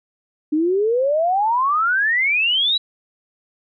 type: exponential sweep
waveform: sine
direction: up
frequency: 295 to 3974 Hz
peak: -15 dBFS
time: 0.52-2.78 s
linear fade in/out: 10 ms
effects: none